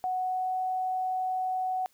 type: tone with pitch glide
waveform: sine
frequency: 740 to 744.7 Hz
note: F#5 to F#5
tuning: 0 to +11 cents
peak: -27 dBFS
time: 0.04-1.86 s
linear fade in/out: 0 ms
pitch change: +11 cents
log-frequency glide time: 0.17-0.58 s
effects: white hiss -66 dBFS RMS until 1.93 s